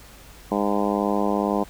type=harmonic tone; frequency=102.1 Hz; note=G#2; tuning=29 cents flat; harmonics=2 / 3 / 4 / 5 / 6 / 7 / 8 / 9 / 10; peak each=-25 / -27 / -28 / -29 / -30 / -30 / -31 / -32 / -32 dBFS; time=0.51-1.64 s; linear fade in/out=10 ms; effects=added 50 Hz sine -47 dBFS peak until 1.69 s + pink hiss -47 dBFS RMS until 1.69 s